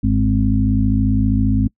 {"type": "harmonic tone with a mistuned harmonic", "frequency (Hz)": 52.7, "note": "G#1", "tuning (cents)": 26, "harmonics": [1, 2, 4, 5], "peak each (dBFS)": [-18, -18, -19, -19], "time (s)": [0.03, 1.68], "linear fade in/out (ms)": 10, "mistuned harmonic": 4, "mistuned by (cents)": -19, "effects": ["noise-tail reverb RT60 0.1 s tail -26 dB re dry"]}